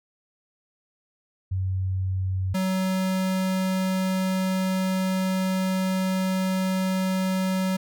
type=tone pair in turn; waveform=sine / square; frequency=94.1 / 187.87 Hz; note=F#2 / F#3; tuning=+30 / +27 cents; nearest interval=octave; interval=1197 cents; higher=second; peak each=-23 dBFS; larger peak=neither; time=1.51-2.54 / 2.54-7.77 s; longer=second; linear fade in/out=10 ms; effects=none